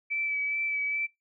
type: tone with vibrato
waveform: sine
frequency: 2305 Hz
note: D7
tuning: 33 cents flat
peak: -27 dBFS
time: 0.1-1.07 s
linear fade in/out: 20 ms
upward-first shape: sine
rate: 2.4 Hz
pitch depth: 19 cents each way
effects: noise-tail reverb RT60 0.2 s tail -22 dB re dry